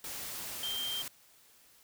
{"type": "tone in noise", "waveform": "sine", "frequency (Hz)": 3162, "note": "G7", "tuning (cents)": 14, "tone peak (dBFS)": -34, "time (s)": [0.63, 1.02], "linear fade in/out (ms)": 2, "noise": "white", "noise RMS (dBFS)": -41, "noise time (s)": [0.04, 1.08], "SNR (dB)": 4, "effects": ["white hiss -62 dBFS RMS until 1.83 s"]}